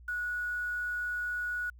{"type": "tone with quantisation", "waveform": "sine", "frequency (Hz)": 1462, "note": "F#6", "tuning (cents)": -21, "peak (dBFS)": -31, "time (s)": [0.08, 1.7], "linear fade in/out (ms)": 5, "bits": 9, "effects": ["added 60 Hz sine -50 dBFS peak until 1.79 s"]}